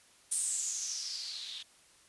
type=noise with low-pass filter sweep; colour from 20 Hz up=violet; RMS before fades=-37 dBFS; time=0.31-1.63 s; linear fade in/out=10 ms; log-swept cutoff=9200 to 3400 Hz; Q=6.6; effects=white hiss -62 dBFS RMS until 2.08 s + resampled to 24000 Hz